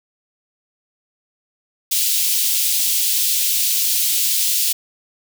white high-pass noise, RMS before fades -18 dBFS, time 1.91-4.73 s, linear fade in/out 10 ms, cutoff 2900 Hz, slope 24 dB/octave, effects none

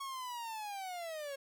45% pulse linear sweep, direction down, 1108.7 to 542 Hz, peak -40 dBFS, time 0-1.36 s, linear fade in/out 10 ms, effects none

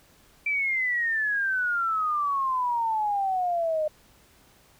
sine exponential sweep, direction down, 2348 to 606 Hz, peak -23 dBFS, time 0.46-3.88 s, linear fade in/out 5 ms, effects pink hiss -58 dBFS RMS until 4.79 s

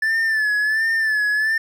triangle tone with vibrato, 1747 Hz, A6, 13 cents flat, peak -15 dBFS, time 0.02-1.58 s, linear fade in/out 5 ms, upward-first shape sine, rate 1.4 Hz, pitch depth 63 cents each way, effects none

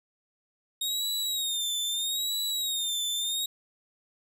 sawtooth tone with vibrato, 3724 Hz, A#7, 2 cents flat, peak -25 dBFS, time 0.81-3.46 s, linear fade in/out 5 ms, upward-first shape sine, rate 0.78 Hz, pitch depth 93 cents each way, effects none

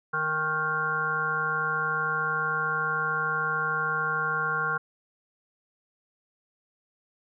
harmonic tone with a mistuned harmonic, 155.56 Hz, D#3, in tune, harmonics 1 / 3 / 5 / 7 / 9 / 10, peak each -38 / -37 / -38 / -31 / -27 / -34 dBFS, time 0.13-4.78 s, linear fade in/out 10 ms, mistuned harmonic 5, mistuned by +25 cents, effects none

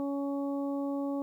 harmonic tone, 280 Hz, C#4, 18 cents sharp, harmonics 1 / 2 / 3 / 4, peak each -31 / -37 / -44 / -47 dBFS, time 0-1.22 s, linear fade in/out 0 ms, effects 11-bit

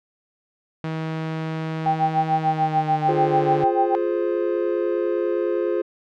sawtooth tone with pitch glide, 159.6 to 147.2 Hz, D#3 to D3, +44 to +4 cents, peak -21 dBFS, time 0.84-3.64 s, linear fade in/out 0 ms, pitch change -140 cents, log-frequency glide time 2.32-3.46 s
sine tone with tremolo, 786 Hz, G5, 4 cents sharp, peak -15 dBFS, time 1.86-3.95 s, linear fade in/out 0 ms, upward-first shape sine, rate 6.8 Hz, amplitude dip 95%
triangle chord, F minor, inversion none, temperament just, 349.2 / 419.1 / 523.8 Hz, F4 / Ab4 / C5, 0 / +16 / +2 cents, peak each -21 / -23 / -24 dBFS, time 3.08-5.82 s, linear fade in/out 10 ms
effects low-pass 3000 Hz 12 dB/octave

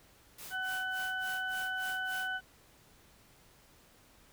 white noise with tremolo, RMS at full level -46 dBFS, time 0.38-2.28 s, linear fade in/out 5 ms, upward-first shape sine, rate 3.5 Hz, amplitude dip 100%
harmonic tone, 750 Hz, F#5, 23 cents sharp, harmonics 1 / 2 / 4, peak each -41 / -34 / -45 dBFS, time 0.5-2.41 s, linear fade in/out 50 ms
effects pink hiss -62 dBFS RMS until 4.32 s

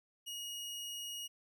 sawtooth tone, 2880 Hz, F#7, 47 cents flat, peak -38 dBFS, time 0.26-1.28 s, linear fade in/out 20 ms, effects none

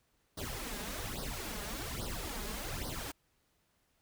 pink noise with flanger, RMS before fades -40 dBFS, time 0.37-3.12 s, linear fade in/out 10 ms, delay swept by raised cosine 0.2 to 4.9 ms, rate 1.2 Hz, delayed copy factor +0.9, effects pink hiss -75 dBFS RMS until 4.01 s

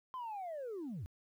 sine linear sweep, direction down, 1046.5 to 70.1 Hz, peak -38 dBFS, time 0.14-1.06 s, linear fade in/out 0 ms, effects tanh soft clip ceiling -38 dBFS + 12-bit

